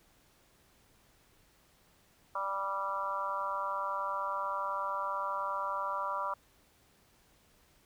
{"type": "harmonic tone with a mistuned harmonic", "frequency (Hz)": 195.7, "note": "G3", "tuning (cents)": -3, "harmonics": [3, 4, 5, 6, 7], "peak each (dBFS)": [-41, -46, -36, -36, -41], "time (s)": [2.35, 6.34], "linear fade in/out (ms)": 5, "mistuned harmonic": 4, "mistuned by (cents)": 19, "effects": ["pink hiss -66 dBFS RMS until 7.85 s"]}